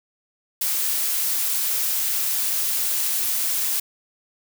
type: noise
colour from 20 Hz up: blue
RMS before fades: -23 dBFS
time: 0.61-3.8 s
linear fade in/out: 5 ms
effects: none